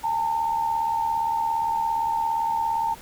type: tone pair together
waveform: sine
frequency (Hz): 830.6 / 908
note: G#5 / A#5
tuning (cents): 0 / -46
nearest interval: major second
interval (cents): 154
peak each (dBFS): -30 / -22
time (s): 0.03-2.95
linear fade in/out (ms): 20
effects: pink hiss -45 dBFS RMS until 3.01 s